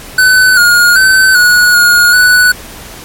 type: tone with pitch steps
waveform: square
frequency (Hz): 1509 / 1431 / 1531 / 1460 / 1435 / 1482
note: F#6 / F6 / G6 / F#6 / F6 / F#6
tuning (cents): +34 / +42 / -41 / -24 / +47 / +2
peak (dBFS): -4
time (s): 0.18-2.52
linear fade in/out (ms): 5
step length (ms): 390
effects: pink hiss -29 dBFS RMS until 3.04 s + MP3 64 kbps